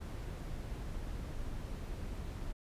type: noise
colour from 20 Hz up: brown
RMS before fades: -41 dBFS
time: 0-2.53 s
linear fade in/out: 20 ms
effects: resampled to 32000 Hz